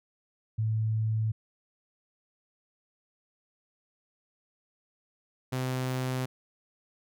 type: tone pair in turn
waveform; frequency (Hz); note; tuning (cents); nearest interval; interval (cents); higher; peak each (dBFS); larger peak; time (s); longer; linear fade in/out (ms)
sine / sawtooth; 110 / 128.75; A2 / C3; 0 / -28; minor third; 272; second; -25; neither; 0.58-1.32 / 5.52-6.26; neither; 10
effects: none